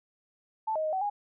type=tone with pitch steps; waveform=sine; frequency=878 / 627 / 622 / 758 / 822 Hz; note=A5 / D#5 / D#5 / F#5 / G#5; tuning=-4 / +13 / -1 / +42 / -18 cents; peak=-27 dBFS; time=0.67-1.1 s; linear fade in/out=10 ms; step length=86 ms; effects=none